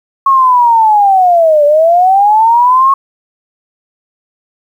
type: linear two-way sweep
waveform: sine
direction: down then up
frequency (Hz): 1100 to 576 to 1100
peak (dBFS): -4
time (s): 0.26-2.94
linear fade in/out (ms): 5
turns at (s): 1.65
effects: 7-bit